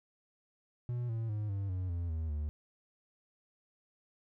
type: tone with pitch steps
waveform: triangle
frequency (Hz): 121.5 / 113.36 / 105.77 / 98.69 / 92.08 / 85.91 / 80.16 / 74.79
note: B2 / A#2 / G#2 / G2 / F#2 / F2 / E2 / D2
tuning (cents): -28 / -48 / +32 / +12 / -8 / -28 / -48 / +32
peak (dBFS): -31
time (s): 0.89-2.49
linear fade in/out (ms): 0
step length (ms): 200
effects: none